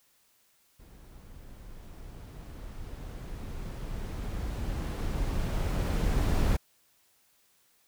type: noise with level ramp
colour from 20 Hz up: brown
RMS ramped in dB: -51 to -24 dBFS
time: 0.79-6.57 s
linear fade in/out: 10 ms
effects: white hiss -67 dBFS RMS until 7.87 s